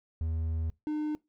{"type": "tone pair in turn", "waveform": "triangle", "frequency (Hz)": [80.7, 303.2], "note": ["E2", "D#4"], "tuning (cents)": [-36, -45], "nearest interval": "octave + major seventh", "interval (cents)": 2291, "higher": "second", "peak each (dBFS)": -27, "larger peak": "neither", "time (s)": [[0.21, 0.7], [0.87, 1.15]], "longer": "first", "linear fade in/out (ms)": 0, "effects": ["noise-tail reverb RT60 0.2 s tail -22 dB re dry"]}